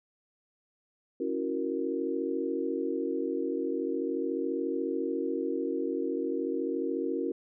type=chord; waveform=sine; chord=F# dominant seventh; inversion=second; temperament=equal with one note detuned; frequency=275.7 / 329.6 / 370 / 466.2 Hz; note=C#4 / E4 / F#4 / A#4; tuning=-9 / 0 / 0 / 0 cents; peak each=-34 dBFS; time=1.2-7.32 s; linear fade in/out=5 ms; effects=none